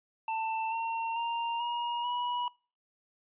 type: tone with pitch steps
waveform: square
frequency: 890 / 910.3 / 931 / 952.2 / 973.9 Hz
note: A5 / A#5 / A#5 / A#5 / B5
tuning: +20 / -41 / -2 / +37 / -24 cents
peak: -31 dBFS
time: 0.28-2.48 s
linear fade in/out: 2 ms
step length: 440 ms
effects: noise-tail reverb RT60 0.4 s tail -26 dB re dry + resampled to 8000 Hz